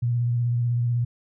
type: tone with vibrato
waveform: sine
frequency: 120 Hz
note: B2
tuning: 49 cents flat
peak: -20 dBFS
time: 0.02-1.05 s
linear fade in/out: 10 ms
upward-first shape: square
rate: 16 Hz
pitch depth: 21 cents each way
effects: none